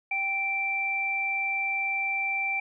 sine tone pair together, 784 / 2346 Hz, G5 / D7, 0 / -2 cents, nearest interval octave + perfect fifth, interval 1898 cents, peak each -34 / -26 dBFS, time 0.11-2.6 s, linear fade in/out 5 ms, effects none

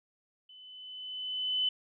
sine tone with level ramp, 3018 Hz, F#7, 34 cents sharp, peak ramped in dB -51 to -25 dBFS, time 0.49-1.69 s, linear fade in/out 5 ms, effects none

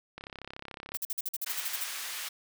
click train, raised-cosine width 0.3 ms, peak -25 dBFS, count 27, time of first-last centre 0.18-0.949 s, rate 33.8 Hz
violet noise bursts, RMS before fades -33 dBFS, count 12, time 0.94-1.841 s, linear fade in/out 5 ms, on 32 ms, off 47 ms
pink high-pass noise, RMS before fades -38 dBFS, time 1.46-2.29 s, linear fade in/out 10 ms, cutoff 1600 Hz, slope 12 dB/octave
effects none

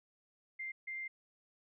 sine tone bursts at uneven times, 2097 Hz, C7, 3 cents sharp, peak -39 dBFS, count 2, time 0.59-0.72 / 0.87-1.08 s, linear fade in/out 10 ms, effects none

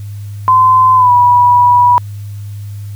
sine tone with pitch glide, 1027 to 976.7 Hz, C6 to B5, -33 to -20 cents, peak -4 dBFS, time 0.48-1.98 s, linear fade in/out 0 ms, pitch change -87 cents, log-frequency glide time 0.95-1.12 s, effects added 102 Hz sine -22 dBFS peak until 2.95 s + white hiss -45 dBFS RMS until 2.95 s

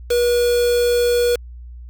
triangle tone with quantisation, 482.4 Hz, B4, 41 cents flat, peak -12 dBFS, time 0.1-1.36 s, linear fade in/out 10 ms, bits 4, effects added 60 Hz sine -33 dBFS peak until 1.89 s

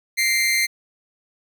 sawtooth tone with amplitude modulation, 2093 Hz, C7, in tune, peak -11 dBFS, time 0.17-0.67 s, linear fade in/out 20 ms, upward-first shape sine, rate 222 Hz, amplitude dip 65%, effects none

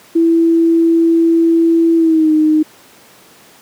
sine tone with pitch glide, 331.5 to 309.3 Hz, E4 to D#4, +10 to -10 cents, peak -7 dBFS, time 0.15-2.63 s, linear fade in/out 10 ms, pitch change -120 cents, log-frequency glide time 1.96-2.32 s, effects pink hiss -43 dBFS RMS until 3.61 s + high-pass 200 Hz 12 dB/octave

